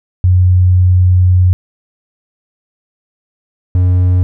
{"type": "tone pair in turn", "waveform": ["sine", "triangle"], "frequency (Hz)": [91, 90.59], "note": ["F#2", "F#2"], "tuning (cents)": [-28, -36], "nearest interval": "unison", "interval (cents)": 8, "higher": "first", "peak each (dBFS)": -5, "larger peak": "neither", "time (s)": [[0.24, 1.53], [3.75, 4.23]], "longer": "first", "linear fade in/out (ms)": 0, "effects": []}